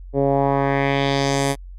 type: tone with low-pass filter sweep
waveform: 10% pulse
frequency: 138.59 Hz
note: C#3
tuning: in tune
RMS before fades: -19 dBFS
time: 0.13-1.56 s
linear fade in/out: 50 ms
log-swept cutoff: 450 to 11000 Hz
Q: 1.9
effects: added 45 Hz sine -34 dBFS peak until 1.78 s